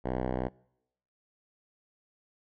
5% pulse tone with low-pass filter, 63.2 Hz, B1, 41 cents sharp, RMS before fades -32 dBFS, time 0.04-0.49 s, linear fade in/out 20 ms, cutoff 1100 Hz, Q 0.74, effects noise-tail reverb RT60 0.8 s tail -25 dB re dry

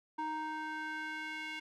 square tone with band-pass filter sweep, 311.1 Hz, D#4, in tune, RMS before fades -40 dBFS, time 0.18-1.6 s, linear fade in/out 10 ms, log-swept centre 940 to 2400 Hz, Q 2.4, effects none

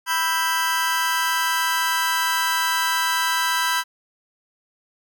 sawtooth chord, E minor, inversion second, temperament just, 988.9 / 1318.5 / 1582.2 Hz, B5 / E6 / G6, +2 / 0 / +16 cents, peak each -19 / -23 / -20 dBFS, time 0.06-3.84 s, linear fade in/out 50 ms, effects none

